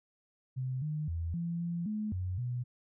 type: tone with pitch steps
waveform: sine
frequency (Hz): 129.3 / 152.3 / 83.3 / 169.7 / 171.2 / 213.1 / 91.6 / 123.1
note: C3 / D#3 / E2 / F3 / F3 / G#3 / F#2 / B2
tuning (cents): -20 / -37 / +19 / -49 / -34 / +45 / -17 / -5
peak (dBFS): -32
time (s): 0.56-2.64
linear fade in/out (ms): 20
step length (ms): 260
effects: none